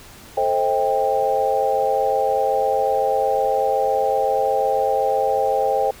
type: chord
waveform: sine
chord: A half-diminished seventh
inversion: none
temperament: just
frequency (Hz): 440 / 528 / 633.6 / 792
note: A4 / C5 / Eb5 / G5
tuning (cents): 0 / +16 / +31 / +18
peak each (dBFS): -24 / -21 / -25 / -20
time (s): 0.37-5.91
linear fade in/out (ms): 5
effects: pink hiss -43 dBFS RMS until 6 s